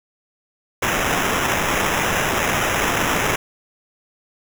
violet noise with sample-and-hold, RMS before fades -20 dBFS, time 0.82-3.36 s, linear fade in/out 5 ms, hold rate 4410 Hz, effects none

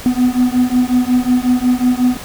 triangle beating tone pair, 246.8 / 252.3 Hz, B3 / B3, -1 / +37 cents, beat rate 5.5 Hz, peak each -12 dBFS, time 0.06-2.17 s, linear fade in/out 0 ms, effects pink hiss -31 dBFS RMS until 2.24 s

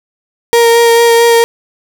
35% pulse tone with vibrato, 466.2 Hz, A#4, in tune, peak -3 dBFS, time 0.53-1.44 s, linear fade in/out 0 ms, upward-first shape sine, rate 4.5 Hz, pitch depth 13 cents each way, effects 7-bit

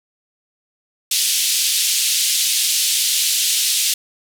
pink band-pass noise, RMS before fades -18 dBFS, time 1.11-3.94 s, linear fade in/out 5 ms, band 3100 to 13000 Hz, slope 24 dB/octave, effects none

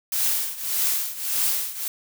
blue noise with tremolo, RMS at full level -21 dBFS, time 0.12-1.88 s, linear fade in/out 2 ms, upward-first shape triangle, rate 1.7 Hz, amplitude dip 85%, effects none

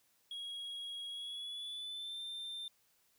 triangle tone with pitch glide, 3306 to 3584 Hz, G#7 to A7, -9 to +31 cents, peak -40 dBFS, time 0.31-2.68 s, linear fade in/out 2 ms, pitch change +140 cents, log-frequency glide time 1.09-2.22 s, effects white hiss -73 dBFS RMS until 3.18 s

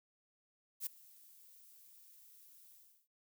violet noise with ADSR envelope, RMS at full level -37 dBFS, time 0.8-3.08 s, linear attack 66 ms, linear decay 5 ms, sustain -24 dB, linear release 340 ms, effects none

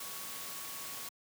sine tone in noise, 1113 Hz, C#6, 7 cents sharp, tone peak -53 dBFS, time 0-1.09 s, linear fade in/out 5 ms, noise white, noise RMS -43 dBFS, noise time 0-1.09 s, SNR -13 dB, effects high-pass 100 Hz 12 dB/octave

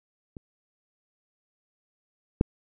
clicks, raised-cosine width 3 ms, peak -27 / -6 dBFS, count 2, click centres 0.368 / 2.411 s, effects none

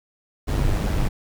brown noise with amplitude modulation, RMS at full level -19 dBFS, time 0.47-1.09 s, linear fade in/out 20 ms, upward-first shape sine, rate 100 Hz, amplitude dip 45%, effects none

